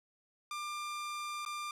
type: tone with dropouts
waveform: sawtooth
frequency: 1193 Hz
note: D6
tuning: 27 cents sharp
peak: -34 dBFS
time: 0.51-1.71 s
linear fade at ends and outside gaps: 2 ms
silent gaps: 1.451-1.461 s
effects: low-pass 10000 Hz 12 dB/octave + 12-bit